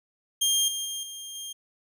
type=tone with level steps; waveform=20% pulse; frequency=3206 Hz; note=G7; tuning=38 cents sharp; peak=-16 / -24 / -26 / -32 / -30 dBFS; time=0.41-1.53 s; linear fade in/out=10 ms; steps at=0.68 / 0.85 / 1.03 / 1.35 s; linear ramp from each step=2 ms; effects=none